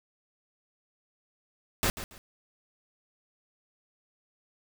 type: noise with echo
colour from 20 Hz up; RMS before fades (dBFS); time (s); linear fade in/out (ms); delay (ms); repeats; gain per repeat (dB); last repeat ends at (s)
pink; -26; 1.83-1.9; 0; 140; 2; -12; 2.18
effects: none